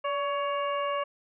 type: harmonic tone with a mistuned harmonic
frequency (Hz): 560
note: C#5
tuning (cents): +18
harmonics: 1 / 2 / 3 / 4 / 5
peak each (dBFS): -30 / -30 / -42 / -42 / -40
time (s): 0.04-1.04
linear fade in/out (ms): 10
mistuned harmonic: 1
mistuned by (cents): +44
effects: none